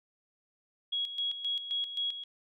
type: tone with tremolo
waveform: sine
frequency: 3320 Hz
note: G#7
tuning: 1 cent flat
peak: -29 dBFS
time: 0.92-2.24 s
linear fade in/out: 10 ms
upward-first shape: square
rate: 3.8 Hz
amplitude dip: 65%
effects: none